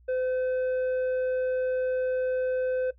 triangle tone with tanh clipping, 511 Hz, C5, 41 cents flat, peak -26 dBFS, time 0.08-2.91 s, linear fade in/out 10 ms, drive 10 dB, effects noise-tail reverb RT60 0.1 s tail -17 dB re dry + added 60 Hz sine -54 dBFS peak until 2.98 s

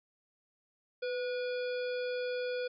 harmonic tone with a mistuned harmonic, 485.6 Hz, B4, 29 cents flat, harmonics 1 / 3 / 5 / 7 / 9 / 10, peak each -33 / -43 / -47 / -50 / -52 / -53 dBFS, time 1.02-2.68 s, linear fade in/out 10 ms, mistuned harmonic 1, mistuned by +45 cents, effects none

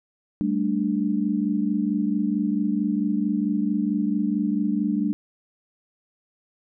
sine chord, G suspended second, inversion none, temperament just, 196 / 220.5 / 294 Hz, G3 / A3 / D4, 0 / +4 / +2 cents, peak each -25 dBFS, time 0.41-5.13 s, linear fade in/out 0 ms, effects none

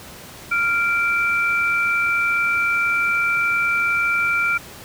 sine tone pair together, 1392.3 / 2339 Hz, F6 / D7, -6 / -8 cents, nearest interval major sixth, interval 898 cents, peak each -19 / -20 dBFS, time 0.51-4.58 s, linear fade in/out 10 ms, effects pink hiss -39 dBFS RMS until 4.84 s + high-pass 60 Hz 12 dB/octave

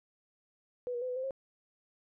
sine tone with pitch steps, 493.6 / 479.8 / 508 / 498.1 / 519 / 536 Hz, B4 / A#4 / B4 / B4 / C5 / C5, -1 / +50 / +49 / +15 / -14 / +42 cents, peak -33 dBFS, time 0.87-1.308 s, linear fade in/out 0 ms, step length 73 ms, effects none

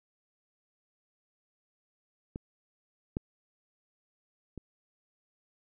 clicks, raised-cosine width 3 ms, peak -24 / -18 / -28 dBFS, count 3, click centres 2.359 / 3.169 / 4.577 s, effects none

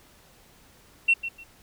sine tone with echo, 2719 Hz, F7, 47 cents flat, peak -15 dBFS, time 1.08-1.14 s, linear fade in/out 10 ms, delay 150 ms, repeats 2, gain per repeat -13 dB, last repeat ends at 1.44 s, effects tanh soft clip ceiling -11 dBFS + pink hiss -56 dBFS RMS until 1.62 s

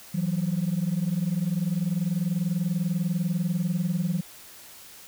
sine tone pair together, 164.81 / 184.99 Hz, E3 / F#3, 0 / 0 cents, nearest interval major second, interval 200 cents, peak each -25 dBFS, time 0.14-4.21 s, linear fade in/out 10 ms, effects tanh soft clip ceiling -19 dBFS + white hiss -47 dBFS RMS until 5.07 s

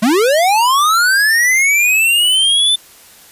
square linear sweep, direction up, 200 to 3557 Hz, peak -10 dBFS, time 0.02-2.76 s, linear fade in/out 10 ms, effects white hiss -42 dBFS RMS until 3.31 s + resampled to 32000 Hz

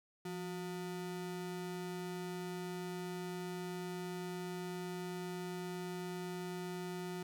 square ring-modulated tone, 268.8 Hz, C4, 47 cents sharp, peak -38 dBFS, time 0.25-7.23 s, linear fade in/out 5 ms, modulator 96.1 Hz, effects none

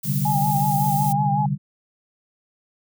violet noise, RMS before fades -30 dBFS, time 0.03-1.13 s, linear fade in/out 10 ms
sine chord, C suspended second, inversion none, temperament equal with one note detuned, 130.81 / 146.24 / 196 Hz, C3 / D3 / G3, 0 / -7 / 0 cents, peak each -27 / -22 / -26 dBFS, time 0.04-1.58 s, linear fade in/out 50 ms
sine tone with vibrato, 824 Hz, G#5, 14 cents flat, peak -20 dBFS, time 0.25-1.46 s, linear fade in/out 5 ms, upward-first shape sine, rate 5.4 Hz, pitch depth 54 cents each way
effects none

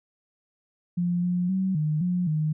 sine tone with pitch steps, 175.5 / 178.2 / 189.4 / 152.8 / 178.9 / 154.2 Hz, F3 / F3 / F#3 / D#3 / F3 / D#3, +9 / +35 / +41 / -31 / +42 / -15 cents, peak -22 dBFS, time 0.97-2.53 s, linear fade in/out 10 ms, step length 260 ms, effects none

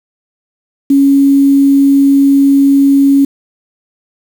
sine tone with quantisation, 277.1 Hz, C#4, 1 cent flat, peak -4 dBFS, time 0.9-3.25 s, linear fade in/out 5 ms, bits 5, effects none

